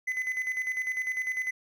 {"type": "tone with tremolo", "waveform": "triangle", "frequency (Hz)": 2025, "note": "B6", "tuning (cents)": 43, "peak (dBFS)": -25, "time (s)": [0.07, 1.51], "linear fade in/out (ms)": 10, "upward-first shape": "square", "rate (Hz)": 10, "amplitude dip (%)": 55, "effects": []}